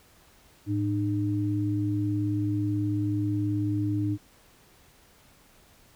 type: tone pair together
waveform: sine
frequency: 107.16 / 303.1 Hz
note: A2 / D#4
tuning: -45 / -45 cents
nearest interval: octave + tritone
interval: 1800 cents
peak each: -27 dBFS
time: 0.66-4.18 s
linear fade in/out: 50 ms
effects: pink hiss -58 dBFS RMS until 5.95 s